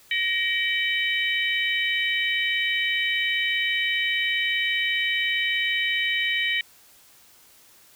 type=tone cluster; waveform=sine; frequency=1879 / 2314 / 3025 / 3793 Hz; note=A#6 / D7 / F#7 / A#7; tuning=+13 / -26 / +38 / +29 cents; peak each=-26 / -26 / -27 / -33 dBFS; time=0.11-6.61 s; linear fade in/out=2 ms; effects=white hiss -54 dBFS RMS until 7.95 s